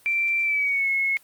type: tone with pitch glide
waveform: sine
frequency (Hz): 2349 to 2179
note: D7 to C#7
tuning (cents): 0 to -30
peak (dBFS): -20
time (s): 0.06-1.17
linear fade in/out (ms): 0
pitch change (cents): -130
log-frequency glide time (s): 0.43-0.89
effects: white hiss -56 dBFS RMS until 1.23 s + Opus 32 kbps